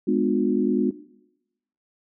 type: chord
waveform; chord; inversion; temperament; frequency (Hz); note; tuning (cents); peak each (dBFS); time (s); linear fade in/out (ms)
sine; G# diminished seventh; none; just; 207.7 / 249.2 / 299 / 358.8; G#3 / B3 / D4 / F4; 0 / +16 / +31 / +47; -24; 0.07-0.91; 10
effects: noise-tail reverb RT60 0.9 s tail -19 dB re dry